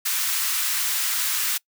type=high-pass noise; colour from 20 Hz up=white; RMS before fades=-24 dBFS; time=0.05-1.58 s; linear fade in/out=10 ms; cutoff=1100 Hz; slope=24 dB/octave; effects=noise-tail reverb RT60 0.1 s tail -24 dB re dry